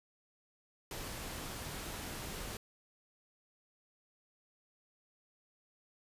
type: noise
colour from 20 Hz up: pink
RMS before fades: -43 dBFS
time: 0.91-2.57 s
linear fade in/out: 2 ms
effects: resampled to 32000 Hz